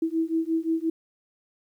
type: beating tone pair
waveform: sine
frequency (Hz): 322.8 / 328.5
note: E4 / E4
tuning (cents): -36 / -6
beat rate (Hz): 5.7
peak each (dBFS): -26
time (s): 0.02-0.9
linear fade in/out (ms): 5
effects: 10-bit